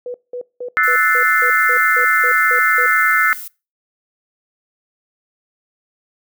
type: tone bursts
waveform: sine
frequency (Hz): 492.2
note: B4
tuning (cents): -6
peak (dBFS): -23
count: 11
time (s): 0.06-2.862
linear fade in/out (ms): 2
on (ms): 82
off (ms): 190
type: chord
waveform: sine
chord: F# half-diminished seventh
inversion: third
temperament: equal with one note detuned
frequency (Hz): 1311.7 / 1480 / 1760 / 2093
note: E6 / F#6 / A6 / C7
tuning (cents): -9 / 0 / 0 / 0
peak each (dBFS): -17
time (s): 0.77-3.33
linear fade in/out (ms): 0
type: noise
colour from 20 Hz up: violet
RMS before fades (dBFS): -31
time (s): 0.83-3.48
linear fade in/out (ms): 5
effects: noise-tail reverb RT60 0.3 s tail -23 dB re dry